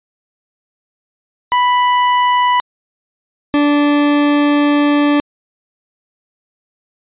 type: tone pair in turn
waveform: 40% pulse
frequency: 987.8 / 291.3 Hz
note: B5 / D4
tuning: 0 / -14 cents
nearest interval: octave + major sixth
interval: 2114 cents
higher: first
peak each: -9 dBFS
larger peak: neither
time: 1.52-2.6 / 3.54-5.2 s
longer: second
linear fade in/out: 0 ms
effects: resampled to 8000 Hz